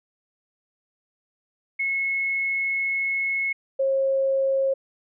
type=tone pair in turn; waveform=sine; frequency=2183 / 539.2 Hz; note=C#7 / C#5; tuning=-27 / -48 cents; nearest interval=2 octaves; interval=2421 cents; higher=first; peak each=-22 / -19 dBFS; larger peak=second; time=1.79-3.53 / 3.79-4.74 s; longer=first; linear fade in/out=10 ms; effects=none